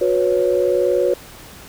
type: chord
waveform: sine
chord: F# suspended fourth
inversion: none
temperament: equal with one note detuned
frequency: 364.1 / 493.9 / 554.4 Hz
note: F#4 / B4 / C#5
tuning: -28 / 0 / 0 cents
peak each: -18 dBFS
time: 0.01-1.14 s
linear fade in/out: 5 ms
effects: tanh soft clip ceiling -4 dBFS + pink hiss -40 dBFS RMS until 1.68 s